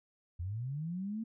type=linear sweep; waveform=sine; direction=up; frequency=80.8 to 229.2 Hz; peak=-35 dBFS; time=0.39-1.24 s; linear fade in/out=10 ms; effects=none